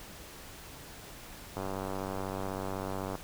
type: click train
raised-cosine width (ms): 1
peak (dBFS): -22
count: 153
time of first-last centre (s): 1.57-3.153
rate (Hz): 96
effects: pink hiss -48 dBFS RMS until 3.23 s